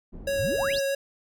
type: low-pass noise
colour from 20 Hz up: pink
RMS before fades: -41 dBFS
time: 0.12-0.8 s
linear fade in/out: 20 ms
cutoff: 360 Hz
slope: 12 dB/octave
type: tone with vibrato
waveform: square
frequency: 552 Hz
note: C#5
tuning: 7 cents flat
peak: -25 dBFS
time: 0.27-0.95 s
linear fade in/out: 5 ms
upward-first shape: sine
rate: 4.7 Hz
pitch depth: 10 cents each way
type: exponential sweep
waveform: sine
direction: up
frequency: 73 to 6645 Hz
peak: -29 dBFS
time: 0.38-0.81 s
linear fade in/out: 20 ms
effects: none